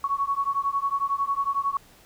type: beating tone pair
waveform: sine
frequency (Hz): 1108.7 / 1119.7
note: C#6 / C#6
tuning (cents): 0 / +17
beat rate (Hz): 11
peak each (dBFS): -26 / -26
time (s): 0.04-1.77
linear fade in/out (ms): 2
effects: pink hiss -54 dBFS RMS until 2.05 s